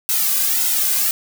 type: noise with flanger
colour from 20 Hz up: blue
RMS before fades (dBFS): -18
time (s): 0.09-1.11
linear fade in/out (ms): 0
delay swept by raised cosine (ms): 1.7 to 2.24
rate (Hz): 1.8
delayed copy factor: -0.85
effects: none